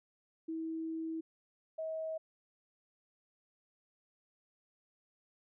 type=tone pair in turn; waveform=sine; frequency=323.3 / 638.8 Hz; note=E4 / D#5; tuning=-34 / +45 cents; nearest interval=octave; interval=1179 cents; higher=second; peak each=-36 / -36 dBFS; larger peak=neither; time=0.48-1.21 / 1.78-2.18 s; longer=first; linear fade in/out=10 ms; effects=none